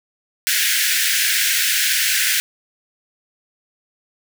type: high-pass noise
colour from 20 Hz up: pink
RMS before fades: -18 dBFS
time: 0.47-2.4 s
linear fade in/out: 0 ms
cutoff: 1500 Hz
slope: 96 dB/octave
effects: none